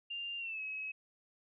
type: tone with pitch glide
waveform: sine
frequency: 2794 to 2562 Hz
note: F7 to E7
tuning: 0 to -50 cents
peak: -38 dBFS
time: 0.1-0.92 s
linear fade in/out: 10 ms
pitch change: -150 cents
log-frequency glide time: 0.38-0.61 s
effects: none